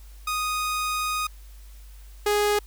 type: tone pair in turn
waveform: sawtooth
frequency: 1243 / 414.8 Hz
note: D#6 / G#4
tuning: -2 / -2 cents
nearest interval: octave + perfect fifth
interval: 1900 cents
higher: first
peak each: -21 / -16 dBFS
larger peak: second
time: 0.27-1.27 / 2.26-2.59 s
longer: first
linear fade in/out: 5 ms
effects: added 50 Hz sine -42 dBFS peak until 2.66 s + white hiss -56 dBFS RMS until 2.66 s